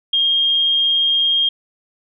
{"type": "tone with vibrato", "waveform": "sine", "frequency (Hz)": 3227, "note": "G7", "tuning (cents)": 50, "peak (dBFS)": -13, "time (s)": [0.13, 1.49], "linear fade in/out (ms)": 5, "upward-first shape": "triangle", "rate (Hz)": 17, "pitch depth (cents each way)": 8, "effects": []}